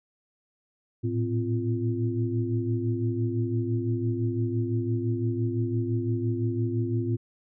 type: tone cluster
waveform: sine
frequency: 111.1 / 117 / 260.4 / 346.1 Hz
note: A2 / A#2 / C4 / F4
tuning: +17 / +7 / -8 / -16 cents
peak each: -27 / -32 / -32 / -31 dBFS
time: 1.03-7.17 s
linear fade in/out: 20 ms
effects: none